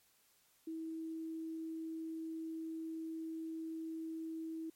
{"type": "tone", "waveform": "sine", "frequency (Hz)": 322.9, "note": "E4", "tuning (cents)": -36, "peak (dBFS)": -40, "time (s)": [0.67, 4.7], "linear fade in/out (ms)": 5, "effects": ["white hiss -71 dBFS RMS until 4.75 s", "MP3 64 kbps"]}